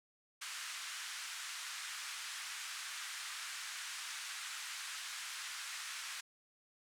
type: band-pass noise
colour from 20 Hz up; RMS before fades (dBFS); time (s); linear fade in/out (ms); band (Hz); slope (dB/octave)
pink; -45; 0.41-6.21; 10; 1300 to 9700; 24
effects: none